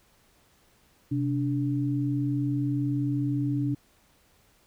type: tone pair together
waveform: sine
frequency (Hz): 128.96 / 289.5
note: C3 / D4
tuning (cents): -25 / -25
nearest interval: octave + major second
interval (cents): 1400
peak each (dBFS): -27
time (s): 1.11-3.75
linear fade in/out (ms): 10
effects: pink hiss -63 dBFS RMS until 4.66 s